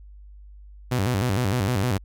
sawtooth tone with vibrato, 110 Hz, A2, in tune, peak -17 dBFS, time 0.91-1.98 s, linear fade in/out 10 ms, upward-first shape square, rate 6.5 Hz, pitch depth 220 cents each way, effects added 50 Hz sine -42 dBFS peak until 2.04 s

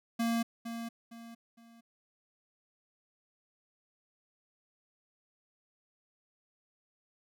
square tone with echo, 231.2 Hz, A#3, 14 cents flat, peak -29 dBFS, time 0.19-0.43 s, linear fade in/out 10 ms, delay 460 ms, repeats 3, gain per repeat -9 dB, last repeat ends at 1.81 s, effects none

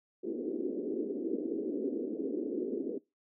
pink band-pass noise, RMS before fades -35 dBFS, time 0.23-2.99 s, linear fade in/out 20 ms, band 250 to 450 Hz, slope 48 dB/octave, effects noise-tail reverb RT60 0.2 s tail -19 dB re dry

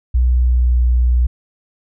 sine tone with pitch glide, 61.74 to 60.96 Hz, B1 to B1, 0 to -22 cents, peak -10 dBFS, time 0.14-1.27 s, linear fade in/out 10 ms, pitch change -22 cents, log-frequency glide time 0.39-0.8 s, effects none

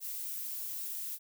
violet noise, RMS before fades -39 dBFS, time 0-1.19 s, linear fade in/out 50 ms, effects none

